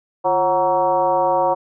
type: tone with frequency modulation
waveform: sine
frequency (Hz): 740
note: F#5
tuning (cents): 0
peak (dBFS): -14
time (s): 0.24-1.55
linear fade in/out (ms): 20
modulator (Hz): 196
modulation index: 1.5
effects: none